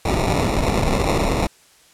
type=noise with sample-and-hold; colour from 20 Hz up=pink; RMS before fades=-19 dBFS; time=0.05-1.47 s; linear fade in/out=5 ms; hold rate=1575 Hz; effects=white hiss -52 dBFS RMS until 1.93 s + low-pass 10000 Hz 12 dB/octave